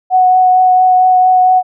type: tone with vibrato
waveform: sine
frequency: 739 Hz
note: F#5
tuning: 2 cents flat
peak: -5 dBFS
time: 0.1-1.63 s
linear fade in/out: 50 ms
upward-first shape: triangle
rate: 4.4 Hz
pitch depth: 12 cents each way
effects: none